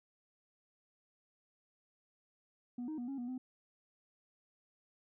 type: tone with pitch steps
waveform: sine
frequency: 243.8 / 310.9 / 242.7 / 274 / 242.6 / 255.5 Hz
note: B3 / D#4 / B3 / C#4 / B3 / C4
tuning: -22 / -1 / -30 / -20 / -31 / -41 cents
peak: -36 dBFS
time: 2.78-3.38 s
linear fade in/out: 5 ms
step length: 100 ms
effects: tanh soft clip ceiling -37 dBFS